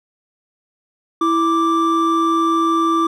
triangle tone pair together, 329.6 / 1174.7 Hz, E4 / D6, 0 / 0 cents, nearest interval octave + minor seventh, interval 2200 cents, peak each -15 / -14 dBFS, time 1.21-3.07 s, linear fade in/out 5 ms, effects none

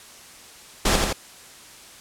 pink noise with echo, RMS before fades -19 dBFS, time 0.85-0.96 s, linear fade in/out 5 ms, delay 85 ms, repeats 2, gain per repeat -3 dB, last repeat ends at 1.13 s, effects white hiss -45 dBFS RMS until 2 s + low-pass 10000 Hz 12 dB/octave

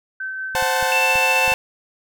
sine tone with tremolo, 1539 Hz, G6, 32 cents flat, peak -24 dBFS, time 0.2-0.91 s, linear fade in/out 5 ms, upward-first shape sine, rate 5.3 Hz, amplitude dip 25%
sawtooth chord, F# diminished, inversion second, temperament equal, 523.3 / 740 / 880 Hz, C5 / F#5 / A5, 0 / 0 / 0 cents, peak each -19 / -20 / -18 dBFS, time 0.55-1.54 s, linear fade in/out 2 ms
clicks, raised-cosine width 5 ms, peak -23 dBFS, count 6, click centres 0.55 / 0.625 / 0.827 / 1.156 / 1.479 / 1.52 s
sine tone, 2655 Hz, E7, 12 cents sharp, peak -17 dBFS, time 0.92-1.54 s, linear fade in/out 0 ms
effects none

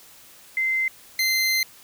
sine / 25% pulse tone pair in turn, 2074 / 2074 Hz, C7 / C7, -16 / -16 cents, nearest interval unison, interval 0 cents, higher neither, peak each -20 / -16 dBFS, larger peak second, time 0.57-0.88 / 1.19-1.63 s, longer second, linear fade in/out 2 ms, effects white hiss -49 dBFS RMS until 1.83 s

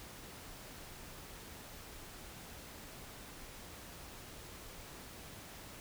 silence, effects pink hiss -51 dBFS RMS until 5.8 s

